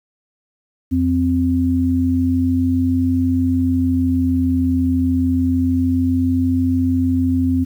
sine tone pair together, 86.86 / 260.3 Hz, F2 / C4, -9 / -9 cents, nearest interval octave + perfect fifth, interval 1900 cents, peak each -19 / -15 dBFS, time 0.91-7.65 s, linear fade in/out 20 ms, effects 8-bit

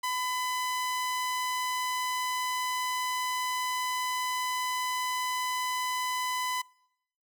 sawtooth tone, 1005 Hz, B5, 30 cents sharp, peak -25 dBFS, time 0.03-6.62 s, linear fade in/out 10 ms, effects noise-tail reverb RT60 0.8 s tail -26 dB re dry

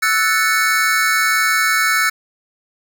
square chord, F# minor seventh, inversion third, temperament equal, 1318.5 / 1480 / 1760 / 2217 Hz, E6 / F#6 / A6 / C#7, 0 / 0 / 0 / 0 cents, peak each -20 dBFS, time 0.02-2.1 s, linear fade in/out 10 ms, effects none

